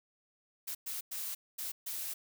blue noise bursts at uneven times, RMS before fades -39 dBFS, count 5, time 0.67-0.75 / 0.86-1.01 / 1.11-1.35 / 1.58-1.72 / 1.86-2.14 s, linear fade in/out 10 ms, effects none

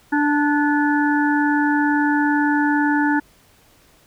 harmonic tone with a mistuned harmonic, 293.7 Hz, D4, in tune, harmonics 1 / 3 / 5 / 6, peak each -17 / -22 / -24 / -25 dBFS, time 0.12-3.2 s, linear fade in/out 10 ms, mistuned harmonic 6, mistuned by -33 cents, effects pink hiss -54 dBFS RMS until 4.06 s

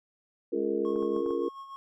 sine chord, Bb minor seventh, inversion first, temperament just, 279.7 / 349.6 / 419.5 / 466.2 Hz, Db4 / F4 / Ab4 / Bb4, +16 / +2 / +17 / 0 cents, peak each -35 / -31 / -34 / -31 dBFS, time 0.52-1.49 s, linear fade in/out 10 ms
harmonic tone, 210 Hz, G#3, 19 cents sharp, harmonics 1 / 2 / 3, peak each -37 / -43 / -47 dBFS, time 0.53-1.23 s, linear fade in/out 50 ms
triangle tone with tremolo, 1090 Hz, C#6, 29 cents flat, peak -37 dBFS, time 0.85-1.76 s, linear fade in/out 0 ms, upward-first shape sine, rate 7 Hz, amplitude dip 55%
clicks, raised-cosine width 1 ms, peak -31 dBFS, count 5, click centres 0.96 / 1.026 / 1.164 / 1.262 / 1.307 s
effects none

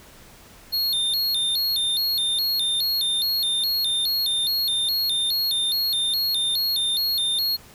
square tone with vibrato, 3945 Hz, B7, 3 cents flat, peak -21 dBFS, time 0.72-7.57 s, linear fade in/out 20 ms, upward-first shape square, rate 2.4 Hz, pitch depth 150 cents each way, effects pink hiss -48 dBFS RMS until 7.74 s

